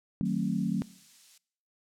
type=chord; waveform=sine; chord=D# diminished seventh; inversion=none; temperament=just; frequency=155.56 / 186.68 / 224 / 268.8 Hz; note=D#3 / F#3 / A3 / C4; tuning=0 / +16 / +31 / +47 cents; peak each=-35 / -29 / -31 / -35 dBFS; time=0.21-0.82 s; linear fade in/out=0 ms
type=noise; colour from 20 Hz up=violet; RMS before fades=-45 dBFS; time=0.25-1.38 s; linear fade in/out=5 ms
effects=noise-tail reverb RT60 0.7 s tail -23 dB re dry + low-pass 6000 Hz 12 dB/octave